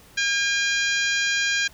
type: harmonic tone with a mistuned harmonic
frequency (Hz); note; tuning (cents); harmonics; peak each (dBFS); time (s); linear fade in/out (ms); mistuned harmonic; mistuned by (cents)
808; G#5; -48; 2 / 3 / 4 / 5 / 6 / 7 / 8 / 9; -23 / -27 / -29 / -31 / -33 / -34 / -35 / -36; 0.17-1.68; 10; 9; -60
effects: pink hiss -51 dBFS RMS until 1.73 s